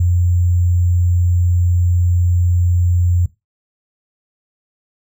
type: tone with sample-and-hold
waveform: sine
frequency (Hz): 88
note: F2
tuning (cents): +14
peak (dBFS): -11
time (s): 0-3.26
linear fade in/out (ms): 5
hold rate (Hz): 7350
effects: noise-tail reverb RT60 0.2 s tail -18 dB re dry